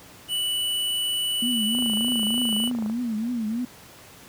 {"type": "tone", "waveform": "square", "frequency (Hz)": 2962, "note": "F#7", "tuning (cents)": 1, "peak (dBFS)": -24, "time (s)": [0.28, 2.71], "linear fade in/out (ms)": 50}
{"type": "tone with vibrato", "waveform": "sine", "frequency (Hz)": 229.6, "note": "A#3", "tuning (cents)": -26, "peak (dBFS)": -24, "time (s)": [1.42, 3.65], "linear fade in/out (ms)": 5, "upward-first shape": "triangle", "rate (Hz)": 3.3, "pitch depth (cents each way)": 160}
{"type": "click train", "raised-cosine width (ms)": 1, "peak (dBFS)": -23, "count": 32, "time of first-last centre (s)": [1.75, 2.898], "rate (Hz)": 27}
{"effects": ["pink hiss -47 dBFS RMS until 4.28 s", "high-pass 80 Hz 12 dB/octave"]}